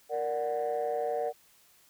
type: chord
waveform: sine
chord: Bb augmented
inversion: none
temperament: equal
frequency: 466.2 / 587.3 / 740 Hz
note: Bb4 / D5 / F#5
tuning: 0 / 0 / 0 cents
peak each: -31 / -32 / -32 dBFS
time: 0.09-1.33 s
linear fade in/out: 50 ms
effects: tanh soft clip ceiling -23 dBFS + white hiss -62 dBFS RMS until 1.89 s